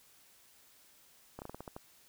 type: slowing click train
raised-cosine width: 1 ms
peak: -29 dBFS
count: 8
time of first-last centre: 1.39-1.765 s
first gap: 29 ms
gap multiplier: 1.2
effects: white hiss -63 dBFS RMS until 2.08 s